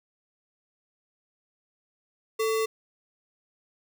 sine tone with sample-and-hold, 441.9 Hz, A4, 7 cents sharp, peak -23 dBFS, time 2.39-2.66 s, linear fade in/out 10 ms, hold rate 1575 Hz, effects none

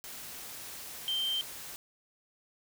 sine tone in noise, 3136 Hz, G7, in tune, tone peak -29 dBFS, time 1.08-1.41 s, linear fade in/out 0 ms, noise white, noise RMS -44 dBFS, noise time 0.04-1.76 s, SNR +12 dB, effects none

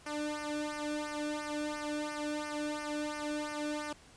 sawtooth tone with flanger, 298.6 Hz, D4, 29 cents sharp, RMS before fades -37 dBFS, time 0.06-3.93 s, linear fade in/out 5 ms, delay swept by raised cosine 0.26 to 1.03 ms, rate 2.9 Hz, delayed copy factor -1, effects pink hiss -58 dBFS RMS until 4.16 s + resampled to 22050 Hz

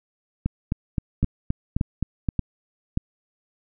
two click trains, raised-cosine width 5 ms, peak -10 / -9 dBFS, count 8 / 4, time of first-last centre 0.46-2.288 / 1.23-2.974 s, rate 3.83 / 1.72 Hz, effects none

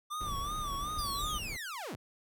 square tone with vibrato, 1174.7 Hz, D6, in tune, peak -36 dBFS, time 0.1-1.39 s, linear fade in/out 20 ms, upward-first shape sine, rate 2.7 Hz, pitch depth 97 cents each way
brown noise, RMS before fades -41 dBFS, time 0.2-1.57 s, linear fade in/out 10 ms
sawtooth linear sweep, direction down, 4979 to 52.3 Hz, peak -35 dBFS, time 0.98-1.96 s, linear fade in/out 10 ms
effects none

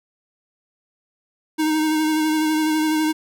square tone with vibrato, 311.1 Hz, D#4, in tune, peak -18 dBFS, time 1.58-3.13 s, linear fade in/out 20 ms, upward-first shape sine, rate 12 Hz, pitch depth 23 cents each way, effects none

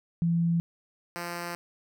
sine / 5% pulse tone pair in turn, 168.7 / 173.04 Hz, E3 / F3, +40 / -16 cents, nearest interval unison, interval 44 cents, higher second, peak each -22 dBFS, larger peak neither, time 0.22-0.6 / 1.16-1.55 s, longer second, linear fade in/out 0 ms, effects none

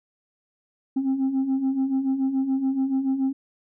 sine beating tone pair, 261.6 / 268.6 Hz, C4 / C4, 0 / +46 cents, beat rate 7 Hz, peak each -26 / -20 dBFS, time 0.96-3.33 s, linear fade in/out 10 ms, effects tanh soft clip ceiling -18 dBFS

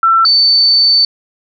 sine tone pair in turn, 1341 / 4531 Hz, E6 / C#8, +29 / +37 cents, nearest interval octave + major sixth, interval 2108 cents, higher second, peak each -6 dBFS, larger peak neither, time 0.03-0.25 / 0.25-1.05 s, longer second, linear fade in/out 2 ms, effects none

